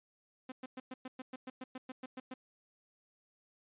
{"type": "tone bursts", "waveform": "sawtooth", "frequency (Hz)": 257.3, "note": "C4", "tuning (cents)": -29, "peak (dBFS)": -38, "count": 14, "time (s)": [0.49, 2.34], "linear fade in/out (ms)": 5, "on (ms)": 30, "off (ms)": 110, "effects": ["resampled to 8000 Hz"]}